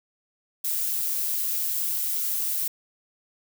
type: noise with amplitude modulation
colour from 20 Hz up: violet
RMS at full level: -25 dBFS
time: 0.64-2.68 s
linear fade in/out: 5 ms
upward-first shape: sine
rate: 158 Hz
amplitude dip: 40%
effects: none